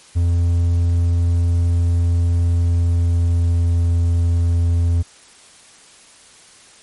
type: tone with pitch glide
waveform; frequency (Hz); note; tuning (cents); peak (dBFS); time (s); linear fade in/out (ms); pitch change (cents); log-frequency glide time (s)
triangle; 85.8 to 85.26; F2 to F2; -30 to -41; -11; 0.15-5.03; 20; -11; 2.4-3.86
effects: white hiss -46 dBFS RMS until 6.82 s + MP3 48 kbps